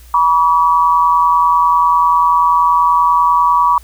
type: tone pair together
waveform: sine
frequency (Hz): 970 / 1140.2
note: B5 / C#6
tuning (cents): -31 / +48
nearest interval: minor third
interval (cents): 279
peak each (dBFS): -11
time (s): 0.14-3.78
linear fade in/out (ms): 2
effects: added 60 Hz sine -37 dBFS peak until 3.83 s + white hiss -46 dBFS RMS until 3.83 s